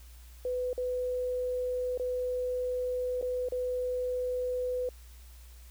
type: tone with dropouts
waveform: sine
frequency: 500 Hz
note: B4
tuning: 21 cents sharp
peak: -29 dBFS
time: 0.45-4.89 s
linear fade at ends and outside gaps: 2 ms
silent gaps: 0.731-0.778 / 1.976-1.997 / 3.214-3.225 / 3.487-3.521 s
effects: added 60 Hz sine -48 dBFS peak until 5.7 s + white hiss -59 dBFS RMS until 5.7 s